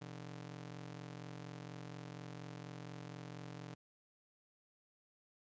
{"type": "ring-modulated tone", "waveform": "sawtooth", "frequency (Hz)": 146.1, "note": "D3", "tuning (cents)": -9, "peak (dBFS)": -40, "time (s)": [0.01, 3.75], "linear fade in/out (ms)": 10, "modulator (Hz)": 22.1, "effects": ["resampled to 16000 Hz", "13-bit"]}